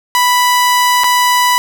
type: tone with dropouts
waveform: sawtooth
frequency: 987.8 Hz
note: B5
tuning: in tune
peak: -5 dBFS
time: 0.15-1.58 s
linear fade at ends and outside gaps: 0 ms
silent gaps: 1.036-1.042 s
effects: none